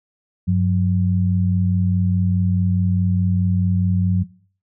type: tone pair together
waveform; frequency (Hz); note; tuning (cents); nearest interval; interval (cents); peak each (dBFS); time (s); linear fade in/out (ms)
sine; 96.2 / 180.97; G2 / F#3; -32 / -38; major seventh; 1094; -17; 0.47-4.24; 20
effects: noise-tail reverb RT60 0.5 s tail -20 dB re dry